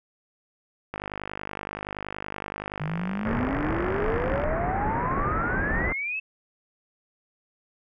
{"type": "click train", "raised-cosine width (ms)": 0.5, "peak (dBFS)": -17, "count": 178, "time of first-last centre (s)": [0.94, 4.438], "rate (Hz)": 50.6}
{"type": "exponential sweep", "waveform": "sine", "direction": "up", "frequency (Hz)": [146.83, 2659], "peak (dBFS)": -27, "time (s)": [2.8, 6.2], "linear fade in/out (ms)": 10}
{"type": "low-pass noise", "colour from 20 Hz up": "pink", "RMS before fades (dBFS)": -28, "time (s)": [3.25, 5.93], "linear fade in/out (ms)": 10, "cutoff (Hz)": 2000, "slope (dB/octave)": 48}
{"effects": []}